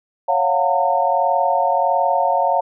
sine chord, Gb major seventh, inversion second, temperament equal with one note detuned, 554.4 / 698.5 / 740 / 910 Hz, Db5 / F5 / Gb5 / Bb5, 0 / 0 / 0 / -42 cents, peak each -21 / -19 / -21 / -19 dBFS, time 0.28-2.61 s, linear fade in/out 10 ms, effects none

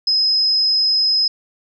sine tone, 5090 Hz, D#8, 39 cents sharp, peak -13 dBFS, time 0.07-1.28 s, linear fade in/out 5 ms, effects none

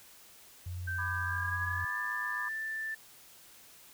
sine tone with vibrato, 90 Hz, F#2, 47 cents flat, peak -36 dBFS, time 0.66-1.85 s, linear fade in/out 5 ms, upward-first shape triangle, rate 18 Hz, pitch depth 24 cents each way
sine tone with pitch glide, 1558 to 1769.1 Hz, G6 to A6, -11 to +9 cents, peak -34 dBFS, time 0.87-2.95 s, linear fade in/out 10 ms, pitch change +220 cents, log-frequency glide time 1.2-1.96 s
sine chord, G# diminished, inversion first, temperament just, 996.7 / 1196.1 / 1661.2 Hz, B5 / D6 / G#6, +16 / +31 / 0 cents, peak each -41 / -41 / -40 dBFS, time 0.98-2.49 s, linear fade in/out 10 ms
effects white hiss -56 dBFS RMS until 3.93 s

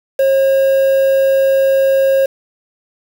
triangle tone with quantisation, 540 Hz, C#5, 45 cents flat, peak -7 dBFS, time 0.19-2.26 s, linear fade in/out 5 ms, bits 5, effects none

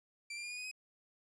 sawtooth tone with pitch steps, 2349 / 2383 / 2418 / 2453 / 2489 / 2525 Hz, D7 / D7 / D7 / D#7 / D#7 / D#7, 0 / +25 / +50 / -25 / 0 / +25 cents, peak -38 dBFS, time 0.3-0.714 s, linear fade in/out 5 ms, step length 69 ms, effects resampled to 22050 Hz + 12-bit

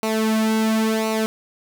sawtooth tone with flanger, 220 Hz, A3, in tune, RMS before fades -20 dBFS, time 0.03-1.26 s, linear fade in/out 0 ms, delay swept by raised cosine 0.59 to 2.89 ms, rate 0.95 Hz, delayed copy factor -0.75, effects none

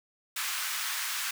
pink high-pass noise, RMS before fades -33 dBFS, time 0.36-1.31 s, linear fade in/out 5 ms, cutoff 1200 Hz, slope 24 dB/octave, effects none

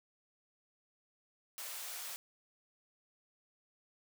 white high-pass noise, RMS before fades -44 dBFS, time 1.58-2.16 s, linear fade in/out 0 ms, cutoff 530 Hz, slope 24 dB/octave, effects none

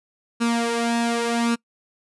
sawtooth tone with flanger, 233.8 Hz, A#3, 5 cents sharp, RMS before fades -22 dBFS, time 0.4-1.56 s, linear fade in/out 20 ms, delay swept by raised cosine 0.74 to 3.14 ms, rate 0.87 Hz, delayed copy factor +0.65, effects noise-tail reverb RT60 0.1 s tail -25 dB re dry + resampled to 24000 Hz

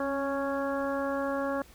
harmonic tone with a mistuned harmonic, 277.2 Hz, C#4, in tune, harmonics 1 / 2 / 3 / 4 / 5 / 6, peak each -33 / -31 / -39 / -37 / -40 / -41 dBFS, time 0-1.62 s, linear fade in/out 2 ms, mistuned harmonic 1, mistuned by -24 cents, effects added 60 Hz sine -56 dBFS peak until 1.74 s + pink hiss -56 dBFS RMS until 1.74 s

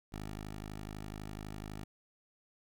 10% pulse tone with ADSR envelope, 52 Hz, G#1, 3 cents sharp, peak -32 dBFS, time 0.12-1.84 s, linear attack 11 ms, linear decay 390 ms, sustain -2 dB, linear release 4 ms, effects none

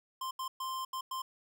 square tone bursts at uneven times, 1046.5 Hz, C6, in tune, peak -36 dBFS, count 5, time 0.21-0.31 / 0.39-0.48 / 0.6-0.85 / 0.93-1.01 / 1.11-1.22 s, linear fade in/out 5 ms, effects none

